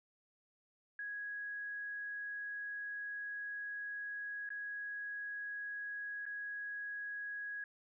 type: tone with dropouts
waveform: sine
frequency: 1661.2 Hz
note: G#6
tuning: in tune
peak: -40 dBFS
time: 0.99-7.64 s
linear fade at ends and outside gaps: 2 ms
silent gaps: 4.491-4.503 / 6.255-6.263 s
effects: none